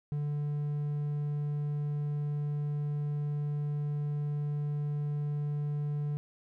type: tone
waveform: triangle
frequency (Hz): 146.83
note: D3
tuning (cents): 0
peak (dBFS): -28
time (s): 0.12-6.17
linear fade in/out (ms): 0
effects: none

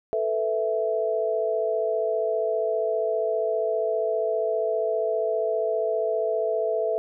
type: chord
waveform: sine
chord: A suspended second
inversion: none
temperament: just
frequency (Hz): 440 / 495 / 660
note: A4 / B4 / E5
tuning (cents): 0 / +4 / +2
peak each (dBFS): -26 / -30 / -25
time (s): 0.13-6.98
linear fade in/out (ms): 0
effects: none

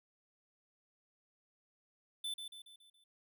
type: tone with echo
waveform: square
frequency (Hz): 3520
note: A7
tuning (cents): 0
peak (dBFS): -38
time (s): 2.24-2.34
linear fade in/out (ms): 5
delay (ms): 140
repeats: 5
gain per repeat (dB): -6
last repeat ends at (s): 3.04
effects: none

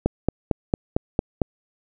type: click train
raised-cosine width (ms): 2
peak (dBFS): -5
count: 7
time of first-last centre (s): 0.06-1.417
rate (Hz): 4.42
effects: none

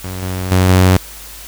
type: tone with level steps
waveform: sawtooth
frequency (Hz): 92.5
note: F#2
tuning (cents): 0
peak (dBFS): -19 / -15 / -5 / -3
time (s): 0.04-0.97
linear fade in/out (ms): 5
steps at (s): 0.22 / 0.51 / 0.69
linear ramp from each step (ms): 5
effects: added 50 Hz sine -37 dBFS peak until 1.47 s + white hiss -34 dBFS RMS until 1.47 s

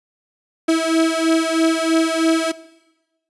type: beating tone pair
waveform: 35% pulse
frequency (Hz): 323.5 / 326.6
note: E4 / E4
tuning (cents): -32 / -16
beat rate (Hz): 3.1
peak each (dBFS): -16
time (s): 0.68-2.52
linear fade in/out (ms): 10
effects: noise-tail reverb RT60 1.0 s tail -18 dB re dry + resampled to 24000 Hz

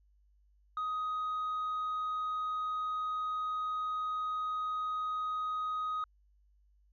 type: tone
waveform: sine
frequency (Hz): 1253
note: D#6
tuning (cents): +12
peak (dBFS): -30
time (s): 0.77-6.04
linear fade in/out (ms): 2
effects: tanh soft clip ceiling -31 dBFS + added 50 Hz sine -64 dBFS peak until 6.92 s

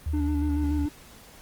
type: tone with pitch glide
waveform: sine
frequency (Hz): 76.2 to 74.63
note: D#2 to D2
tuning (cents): -36 to +28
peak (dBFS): -25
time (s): 0.06-0.86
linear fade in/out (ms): 5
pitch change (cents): -36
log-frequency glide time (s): 0.18-0.72
type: tone with vibrato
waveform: triangle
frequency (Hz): 293.7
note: D4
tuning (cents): 0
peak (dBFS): -24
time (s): 0.13-0.89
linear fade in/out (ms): 10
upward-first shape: square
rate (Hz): 6.9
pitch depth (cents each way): 28
effects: pink hiss -50 dBFS RMS until 1.41 s + Opus 32 kbps

